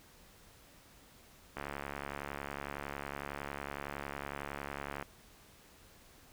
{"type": "click train", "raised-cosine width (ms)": 0.5, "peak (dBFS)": -24, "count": 246, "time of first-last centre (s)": [1.57, 5.026], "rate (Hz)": 70.9, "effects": ["pink hiss -60 dBFS RMS until 6.32 s"]}